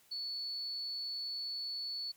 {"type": "tone", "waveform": "sine", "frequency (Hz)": 4435, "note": "C#8", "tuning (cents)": 0, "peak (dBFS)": -37, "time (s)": [0.11, 2.12], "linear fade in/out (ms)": 10, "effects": ["white hiss -66 dBFS RMS until 2.16 s"]}